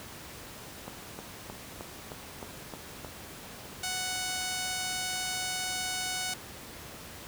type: click train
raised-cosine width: 1 ms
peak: -25 dBFS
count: 8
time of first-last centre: 0.88-3.047 s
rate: 3.23 Hz
type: tone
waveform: 5% pulse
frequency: 740 Hz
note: F#5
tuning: in tune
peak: -20 dBFS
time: 3.83-6.34 s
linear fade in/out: 5 ms
effects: pink hiss -45 dBFS RMS until 7.27 s + high-pass 60 Hz 12 dB/octave